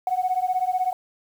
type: beating tone pair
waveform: sine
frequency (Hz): 731 / 747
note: F#5 / F#5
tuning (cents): -21 / +16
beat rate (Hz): 16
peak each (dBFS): -23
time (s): 0.07-0.93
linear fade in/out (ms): 2
effects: tanh soft clip ceiling -14 dBFS + 8-bit